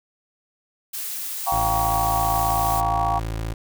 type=noise; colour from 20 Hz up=blue; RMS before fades=-30 dBFS; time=0.93-2.81 s; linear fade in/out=10 ms
type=chord; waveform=sine; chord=G half-diminished seventh; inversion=third; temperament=just; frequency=705.6 / 784 / 940.8 / 1128.9 Hz; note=F5 / G5 / Bb5 / Db6; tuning=+18 / 0 / +16 / +31 cents; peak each=-25 / -24 / -27 / -26 dBFS; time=1.46-3.2 s; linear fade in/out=20 ms
type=tone; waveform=25% pulse; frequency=55 Hz; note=A1; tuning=in tune; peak=-22 dBFS; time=1.52-3.54 s; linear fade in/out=5 ms
effects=none